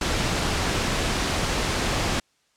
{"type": "noise", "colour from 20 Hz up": "pink", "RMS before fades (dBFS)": -24, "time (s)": [0.01, 2.2], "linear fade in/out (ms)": 5, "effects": ["white hiss -66 dBFS RMS until 2.56 s", "low-pass 7000 Hz 12 dB/octave"]}